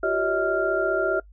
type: tone cluster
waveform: sine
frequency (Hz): 351.4 / 386.3 / 570 / 640 / 1391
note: F4 / G4 / C#5 / D#5 / F6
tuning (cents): +11 / -25 / +48 / +49 / -7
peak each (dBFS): -31 / -26 / -30 / -25 / -26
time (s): 0.03-1.2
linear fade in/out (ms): 5
effects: noise-tail reverb RT60 0.1 s tail -23 dB re dry + added 50 Hz sine -46 dBFS peak until 1.32 s